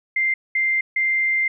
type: tone bursts at uneven times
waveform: sine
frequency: 2093 Hz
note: C7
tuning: in tune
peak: -17 dBFS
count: 3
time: 0.16-0.34 / 0.55-0.81 / 0.96-1.48 s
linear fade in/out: 5 ms
effects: none